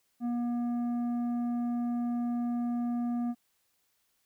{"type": "tone with tanh clipping", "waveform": "sine", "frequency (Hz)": 239.6, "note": "A#3", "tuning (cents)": 48, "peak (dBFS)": -30, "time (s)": [0.2, 3.35], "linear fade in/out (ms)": 50, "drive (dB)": 8, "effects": ["white hiss -74 dBFS RMS until 4.25 s"]}